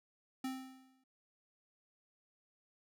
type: tone with exponential decay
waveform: square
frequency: 261.6 Hz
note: C4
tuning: in tune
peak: -36 dBFS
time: 0.44-1.04 s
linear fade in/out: 5 ms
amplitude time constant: 130 ms
effects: none